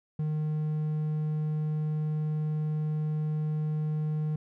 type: tone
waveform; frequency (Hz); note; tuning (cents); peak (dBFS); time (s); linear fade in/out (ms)
triangle; 153.4; D#3; -24; -25; 0.19-4.36; 5
effects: none